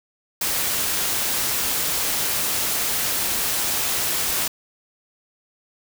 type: noise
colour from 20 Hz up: white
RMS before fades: -23 dBFS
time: 0.41-4.48 s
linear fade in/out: 5 ms
effects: none